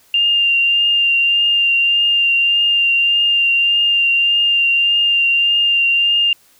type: tone with vibrato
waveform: sine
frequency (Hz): 2794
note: F7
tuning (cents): 0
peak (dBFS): -11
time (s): 0.14-6.33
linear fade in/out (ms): 2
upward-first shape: triangle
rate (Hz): 1.7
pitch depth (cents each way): 20
effects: white hiss -52 dBFS RMS until 6.59 s